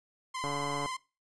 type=tone with vibrato; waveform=sawtooth; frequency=1031 Hz; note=C6; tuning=26 cents flat; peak=-31 dBFS; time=0.34-0.97 s; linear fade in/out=10 ms; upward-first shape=square; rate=20 Hz; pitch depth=32 cents each way
type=click train; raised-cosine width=1 ms; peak=-23 dBFS; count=61; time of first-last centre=0.44-0.86 s; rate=143 Hz
effects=noise-tail reverb RT60 0.3 s tail -21 dB re dry + resampled to 22050 Hz